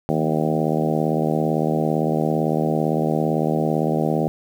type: harmonic tone with a mistuned harmonic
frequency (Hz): 77.78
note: D#2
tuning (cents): 0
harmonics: 2 / 3 / 4 / 5 / 6 / 7 / 8 / 9 / 10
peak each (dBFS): -23 / -25 / -26 / -27 / -28 / -28 / -29 / -30 / -30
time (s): 0.09-4.28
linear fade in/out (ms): 0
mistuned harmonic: 2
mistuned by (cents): +36
effects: 8-bit